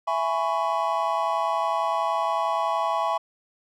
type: chord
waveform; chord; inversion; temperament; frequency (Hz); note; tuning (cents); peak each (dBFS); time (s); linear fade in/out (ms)
triangle; C# minor seventh; first; just; 665.2 / 831.5 / 997.9 / 1108.7; E5 / G#5 / B5 / C#6; +16 / +2 / +18 / 0; -26; 0.07-3.18; 10
effects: none